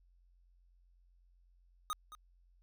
square tone with echo, 1244.5 Hz, D#6, in tune, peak -35 dBFS, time 1.9-1.93 s, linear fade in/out 0 ms, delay 220 ms, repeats 1, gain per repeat -14 dB, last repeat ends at 2.15 s, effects added 44 Hz sine -64 dBFS peak until 2.62 s

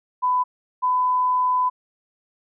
sine tone pair in turn, 1000 / 1003.5 Hz, B5 / B5, +21 / +27 cents, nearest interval unison, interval 6 cents, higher second, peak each -17 dBFS, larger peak neither, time 0.22-0.44 / 0.82-1.7 s, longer second, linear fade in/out 20 ms, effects none

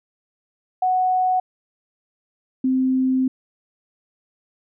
sine tone pair in turn, 740 / 259.9 Hz, F#5 / C4, 0 / -11 cents, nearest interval octave + tritone, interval 1811 cents, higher first, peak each -16 dBFS, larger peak neither, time 0.82-1.4 / 2.64-3.28 s, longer second, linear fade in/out 5 ms, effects none

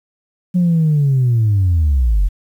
sine linear sweep, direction down, 182.3 to 41.2 Hz, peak -9 dBFS, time 0.54-2.29 s, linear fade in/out 20 ms, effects tanh soft clip ceiling -8 dBFS + 8-bit

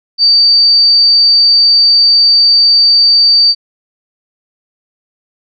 sine tone, 4618 Hz, D8, 30 cents flat, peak -4 dBFS, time 0.18-3.55 s, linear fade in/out 50 ms, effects none

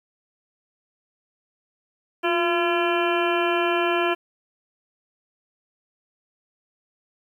harmonic tone with a mistuned harmonic, 340.8 Hz, F4, 42 cents flat, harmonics 1 / 2 / 3 / 4 / 5 / 7 / 8 / 9, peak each -23 / -26 / -28 / -29 / -30 / -31 / -32 / -33 dBFS, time 2.23-4.15 s, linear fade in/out 20 ms, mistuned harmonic 1, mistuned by +53 cents, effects 9-bit

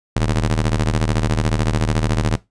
sawtooth ring-modulated tone, 77.78 Hz, D#2, in tune, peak -9 dBFS, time 0.16-2.36 s, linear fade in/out 5 ms, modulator 32 Hz, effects noise-tail reverb RT60 0.2 s tail -19 dB re dry + resampled to 22050 Hz

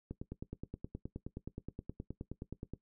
click train, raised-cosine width 3 ms, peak -28 dBFS, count 26, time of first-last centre 0.11-2.736 s, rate 9.52 Hz, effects noise-tail reverb RT60 0.1 s tail -17 dB re dry

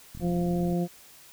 click train, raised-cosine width 5 ms, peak -29 dBFS, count 25, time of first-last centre 0.15-0.727 s, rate 41.6 Hz
harmonic tone, 174.61 Hz, F3, in tune, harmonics 1 / 2 / 3 / 4, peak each -25 / -31 / -36 / -37 dBFS, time 0.2-0.88 s, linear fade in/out 50 ms
effects white hiss -52 dBFS RMS until 1.32 s

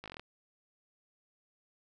slowing click train, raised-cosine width 0.3 ms, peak -28 dBFS, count 8, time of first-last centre 0.04-0.196 s, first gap 18 ms, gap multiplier 1.07, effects none

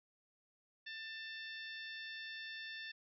harmonic tone, 890 Hz, A5, 20 cents sharp, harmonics 2 / 3 / 4 / 5 / 6, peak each -47 / -53 / -51 / -57 / -58 dBFS, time 0.86-2.92 s, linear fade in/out 10 ms, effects none

